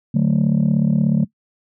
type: chord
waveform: sine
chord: D major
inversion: none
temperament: just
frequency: 146.83 / 183.54 / 220.2 Hz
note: D3 / F#3 / A3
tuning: 0 / -14 / +2 cents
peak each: -16 dBFS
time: 0.14-1.25 s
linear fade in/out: 10 ms
effects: noise-tail reverb RT60 0.1 s tail -21 dB re dry + tanh soft clip ceiling -9 dBFS